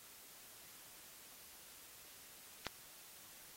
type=click; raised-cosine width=0.2 ms; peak=-21 dBFS; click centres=2.667 s; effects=white hiss -58 dBFS RMS until 3.56 s + AAC 48 kbps